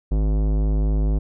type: tone with tanh clipping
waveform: sine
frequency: 52.1 Hz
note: G#1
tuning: 6 cents sharp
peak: -19 dBFS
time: 0.11-1.19 s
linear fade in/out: 10 ms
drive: 18 dB
effects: none